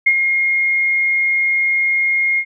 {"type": "tone with ADSR envelope", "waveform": "sine", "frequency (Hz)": 2140, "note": "C7", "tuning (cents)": 38, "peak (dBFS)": -7, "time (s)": [0.06, 2.45], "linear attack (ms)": 10, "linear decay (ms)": 61, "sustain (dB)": -6, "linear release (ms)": 66, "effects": []}